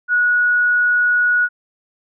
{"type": "tone", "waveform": "sine", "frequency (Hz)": 1460, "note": "F#6", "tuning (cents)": -24, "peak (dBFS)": -12, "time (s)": [0.08, 1.49], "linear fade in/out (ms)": 50, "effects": []}